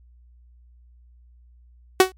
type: tone with exponential decay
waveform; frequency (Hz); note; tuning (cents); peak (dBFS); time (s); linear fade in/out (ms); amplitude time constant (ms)
sawtooth; 374.6; F#4; +21; -4; 2-2.12; 2; 26
effects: added 60 Hz sine -49 dBFS peak until 2.17 s + MP3 64 kbps